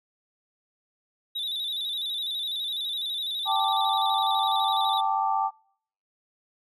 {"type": "tone with vibrato", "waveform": "triangle", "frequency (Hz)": 3678, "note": "A#7", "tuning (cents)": -24, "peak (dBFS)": -27, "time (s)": [1.35, 5.01], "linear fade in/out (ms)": 10, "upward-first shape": "square", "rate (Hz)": 12, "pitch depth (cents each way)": 66}
{"type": "chord", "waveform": "sine", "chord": "G suspended second", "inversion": "none", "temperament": "equal", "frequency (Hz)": [784, 880, 1174.7], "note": ["G5", "A5", "D6"], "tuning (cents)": [0, 0, 0], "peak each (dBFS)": [-26, -26, -29], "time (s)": [3.45, 5.51], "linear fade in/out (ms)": 50}
{"effects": ["noise-tail reverb RT60 0.6 s tail -26 dB re dry"]}